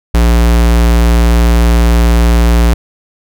square tone, 58.27 Hz, A#1, in tune, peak -6 dBFS, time 0.14-2.74 s, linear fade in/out 5 ms, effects none

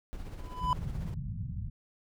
brown noise with tremolo, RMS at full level -39 dBFS, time 0.13-1.14 s, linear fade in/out 0 ms, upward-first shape sine, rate 16 Hz, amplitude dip 50%
triangle tone with exponential growth, 1000 Hz, B5, 21 cents sharp, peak -21 dBFS, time 0.38-0.73 s, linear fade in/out 1 ms, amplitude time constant 76 ms
white low-pass noise, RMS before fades -37 dBFS, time 0.6-1.7 s, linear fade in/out 10 ms, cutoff 180 Hz, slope 48 dB/octave
effects none

